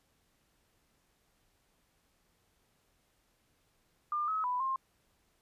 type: tone with pitch steps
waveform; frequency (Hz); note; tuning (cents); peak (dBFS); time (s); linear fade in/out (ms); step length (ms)
sine; 1200 / 1282 / 993 / 1061; D6 / E6 / B5 / C6; +37 / -49 / +9 / +24; -30; 4.12-4.76; 2; 160
effects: pink hiss -73 dBFS RMS until 5.41 s + resampled to 32000 Hz